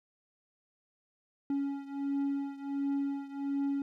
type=beating tone pair; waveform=triangle; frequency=278.7 / 280.1 Hz; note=C#4 / C#4; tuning=+9 / +18 cents; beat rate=1.4 Hz; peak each=-31 / -34 dBFS; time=1.5-3.82 s; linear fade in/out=2 ms; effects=none